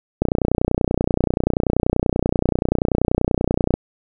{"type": "click train", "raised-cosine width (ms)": 2, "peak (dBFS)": -3, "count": 108, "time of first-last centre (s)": [0.22, 3.74], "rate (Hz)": 30.4, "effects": []}